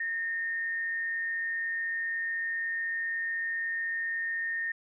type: tone with amplitude modulation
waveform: sine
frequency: 1832 Hz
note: A#6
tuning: 31 cents flat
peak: -28 dBFS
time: 0-4.72 s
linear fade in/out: 5 ms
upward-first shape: sine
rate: 174 Hz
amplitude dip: 30%
effects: none